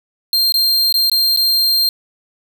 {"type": "tone with dropouts", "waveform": "45% pulse", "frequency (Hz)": 4186, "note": "C8", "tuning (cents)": 0, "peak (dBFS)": -11, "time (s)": [0.33, 1.89], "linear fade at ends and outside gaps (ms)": 1, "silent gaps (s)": [[0.522, 0.541], [0.925, 0.941], [1.098, 1.116], [1.363, 1.372]], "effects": []}